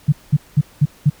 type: tone bursts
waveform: sine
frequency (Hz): 146.83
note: D3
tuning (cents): 0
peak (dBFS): -8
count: 5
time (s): 0.08-1.1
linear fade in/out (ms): 10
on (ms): 44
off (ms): 200
effects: pink hiss -48 dBFS RMS until 1.2 s